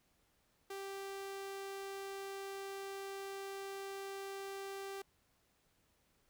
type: tone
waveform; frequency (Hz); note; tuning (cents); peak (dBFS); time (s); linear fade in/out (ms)
sawtooth; 392; G4; 0; -39; 0.7-5.02; 5
effects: pink hiss -75 dBFS RMS until 6.29 s